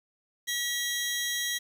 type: tone pair together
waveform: 20% pulse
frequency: 1933 / 3251 Hz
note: B6 / G#7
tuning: -38 / -38 cents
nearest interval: major sixth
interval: 900 cents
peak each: -25 / -28 dBFS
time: 0.47-1.59 s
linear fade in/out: 20 ms
effects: 9-bit